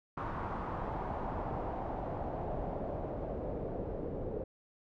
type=noise with low-pass filter sweep; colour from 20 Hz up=pink; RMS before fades=-38 dBFS; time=0.17-4.44 s; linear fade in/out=5 ms; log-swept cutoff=1100 to 470 Hz; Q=2.5; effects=none